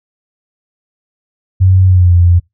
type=tone with pitch glide; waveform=sine; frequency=93.6 to 87.33 Hz; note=F#2 to F2; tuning=+20 to 0 cents; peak=-4 dBFS; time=1.6-2.4 s; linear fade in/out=20 ms; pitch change=-120 cents; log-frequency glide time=1.86-2.14 s; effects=noise-tail reverb RT60 0.2 s tail -26 dB re dry